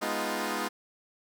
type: chord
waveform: 10% pulse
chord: F half-diminished seventh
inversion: first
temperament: equal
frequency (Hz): 207.7 / 246.9 / 311.1 / 349.2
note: Ab3 / Cb4 / Eb4 / F4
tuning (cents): 0 / 0 / 0 / 0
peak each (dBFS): -27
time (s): 0.01-0.69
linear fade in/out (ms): 20
effects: none